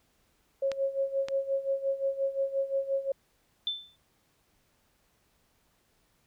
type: tone with tremolo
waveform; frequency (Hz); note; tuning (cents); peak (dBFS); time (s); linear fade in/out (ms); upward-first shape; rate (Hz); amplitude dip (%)
sine; 545; C#5; -29; -24; 0.62-3.12; 5; sine; 5.7; 80
type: clicks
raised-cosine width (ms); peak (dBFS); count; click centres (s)
0.2; -19; 2; 0.717 / 1.285
type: tone with exponential decay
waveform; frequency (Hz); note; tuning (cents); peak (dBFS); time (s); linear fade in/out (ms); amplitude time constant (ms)
sine; 3535; A7; +7; -25; 3.67-3.96; 1; 62
effects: pink hiss -70 dBFS RMS until 6.26 s